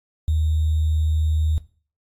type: tone with sample-and-hold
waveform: sine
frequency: 78.1 Hz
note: D#2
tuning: 7 cents sharp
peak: -17 dBFS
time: 0.28-1.58 s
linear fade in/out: 0 ms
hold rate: 3675 Hz
effects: noise-tail reverb RT60 0.4 s tail -17 dB re dry + AAC 64 kbps